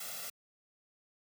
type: noise with comb filter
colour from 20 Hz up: white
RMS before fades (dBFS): -42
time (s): 0-0.3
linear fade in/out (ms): 5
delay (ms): 1.5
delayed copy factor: +1
effects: high-pass 150 Hz 12 dB/octave